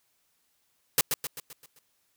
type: noise with echo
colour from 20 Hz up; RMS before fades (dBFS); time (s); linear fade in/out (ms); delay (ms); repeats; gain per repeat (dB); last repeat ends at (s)
white; -21; 0.98-1.01; 2; 130; 6; -6; 1.79
effects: white hiss -72 dBFS RMS until 2.16 s